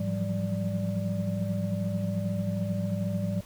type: tone cluster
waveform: sine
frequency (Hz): 105.8 / 170.9 / 180.1 / 193.4 / 585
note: G#2 / F3 / F#3 / G3 / D5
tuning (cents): +33 / -37 / -46 / -23 / -7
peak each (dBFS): -31 / -33 / -36 / -31 / -37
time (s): 0-3.41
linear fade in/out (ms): 5
effects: tanh soft clip ceiling -17 dBFS + pink hiss -52 dBFS RMS until 3.45 s